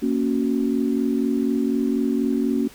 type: chord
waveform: sine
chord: F# major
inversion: first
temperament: equal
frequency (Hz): 233.1 / 277.2 / 370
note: A#3 / C#4 / F#4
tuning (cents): 0 / 0 / 0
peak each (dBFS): -22 / -22 / -27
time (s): 0.02-2.68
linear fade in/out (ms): 10
effects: pink hiss -46 dBFS RMS until 2.74 s